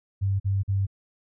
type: tone bursts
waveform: sine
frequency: 98 Hz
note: G2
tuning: in tune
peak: -21 dBFS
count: 3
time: 0.21-0.868 s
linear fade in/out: 20 ms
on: 190 ms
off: 44 ms
effects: none